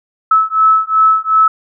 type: beating tone pair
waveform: sine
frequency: 1300 / 1302.7 Hz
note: E6 / E6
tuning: -24 / -21 cents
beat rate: 2.7 Hz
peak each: -11 dBFS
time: 0.31-1.48 s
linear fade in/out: 5 ms
effects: none